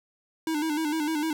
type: tone with vibrato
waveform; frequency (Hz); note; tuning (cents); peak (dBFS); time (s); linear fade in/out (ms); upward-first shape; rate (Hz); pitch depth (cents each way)
square; 309.2; D#4; -11; -26; 0.47-1.33; 2; square; 6.6; 67
effects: none